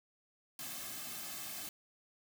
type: noise with comb filter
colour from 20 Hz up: white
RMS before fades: -44 dBFS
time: 0.59-1.69 s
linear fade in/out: 2 ms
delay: 2.1 ms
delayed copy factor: -0.75
effects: none